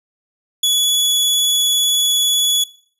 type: tone with vibrato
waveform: sawtooth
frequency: 3400 Hz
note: G#7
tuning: 40 cents sharp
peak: -10 dBFS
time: 0.63-2.64 s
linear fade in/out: 5 ms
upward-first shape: triangle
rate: 18 Hz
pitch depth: 11 cents each way
effects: noise-tail reverb RT60 0.5 s tail -20 dB re dry + resampled to 32000 Hz